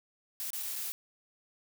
blue noise with dropouts, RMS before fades -37 dBFS, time 0.4-0.92 s, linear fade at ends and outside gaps 0 ms, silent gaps 0.504-0.532 / 0.627-0.631 / 0.756-0.76 s, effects none

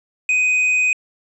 sine tone with tanh clipping, 2501 Hz, D#7, 8 cents sharp, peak -15 dBFS, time 0.29-0.93 s, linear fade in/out 2 ms, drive 5 dB, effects resampled to 22050 Hz

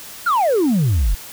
sine exponential sweep, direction down, 1480 to 39.87 Hz, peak -11 dBFS, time 0.26-1.15 s, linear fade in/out 10 ms, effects tanh soft clip ceiling -12 dBFS + white hiss -36 dBFS RMS until 1.32 s

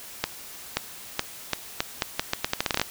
accelerating click train, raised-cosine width 0.2 ms, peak -5 dBFS, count 17, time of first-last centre 0.24-2.815 s, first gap 530 ms, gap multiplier 0.8, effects white hiss -42 dBFS RMS until 2.9 s

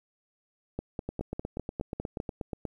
two click trains, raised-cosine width 2 ms, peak -19 / -20 dBFS, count 8 / 14, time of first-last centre 0.79-2.201 / 1.09-2.652 s, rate 4.96 / 8.32 Hz, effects 10-bit

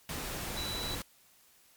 sine tone in noise, 3951 Hz, B7, in tune, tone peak -37 dBFS, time 0.57-0.95 s, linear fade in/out 2 ms, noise pink, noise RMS -38 dBFS, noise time 0.09-1.02 s, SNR -2 dB, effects white hiss -63 dBFS RMS until 1.76 s + MP3 96 kbps

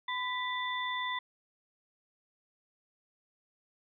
sine tone cluster, 1006 / 1972 / 3533 Hz, B5 / B6 / A7, +32 / -3 / +6 cents, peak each -35 / -36 / -39 dBFS, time 0.08-1.19 s, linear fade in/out 5 ms, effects none

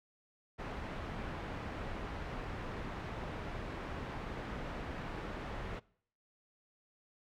pink low-pass noise, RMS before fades -42 dBFS, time 0.58-5.8 s, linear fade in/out 20 ms, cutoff 2000 Hz, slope 12 dB/octave, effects noise-tail reverb RT60 0.6 s tail -23 dB re dry

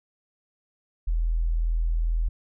sine tone, 41.18 Hz, E1, 1 cent flat, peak -21 dBFS, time 1.07-2.29 s, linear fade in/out 10 ms, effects none

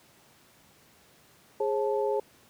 sine tone cluster, 415.2 / 538 / 874 Hz, G#4 / C5 / A5, 0 / +48 / -12 cents, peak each -27 / -30 / -33 dBFS, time 1.6-2.2 s, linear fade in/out 5 ms, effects pink hiss -59 dBFS RMS until 2.49 s + high-pass 100 Hz 12 dB/octave

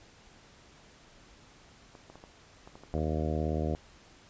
clicks, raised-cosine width 1 ms, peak -34 dBFS, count 8, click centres 1.952 / 2.1 / 2.156 / 2.239 / 2.675 / 2.755 / 2.836 / 2.981 s
harmonic tone, 77.78 Hz, D#2, in tune, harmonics 1 / 2 / 3 / 4 / 5 / 6 / 7 / 8 / 9, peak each -32 / -35 / -37 / -38 / -39 / -40 / -40 / -41 / -42 dBFS, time 2.94-3.75 s, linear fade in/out 0 ms
effects pink hiss -57 dBFS RMS until 4.29 s + resampled to 16000 Hz

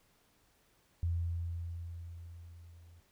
sine tone with level ramp, 85 Hz, F2, 46 cents flat, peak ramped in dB -29 to -55 dBFS, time 1.03-3 s, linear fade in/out 0 ms, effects pink hiss -70 dBFS RMS until 3.11 s

